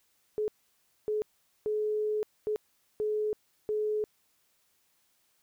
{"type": "tone bursts at uneven times", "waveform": "sine", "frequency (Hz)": 425.8, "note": "G#4", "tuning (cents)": 43, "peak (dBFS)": -27, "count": 6, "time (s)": [[0.38, 0.48], [1.08, 1.22], [1.66, 2.23], [2.47, 2.56], [3, 3.33], [3.69, 4.04]], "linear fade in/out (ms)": 0, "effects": ["white hiss -71 dBFS RMS until 5.42 s"]}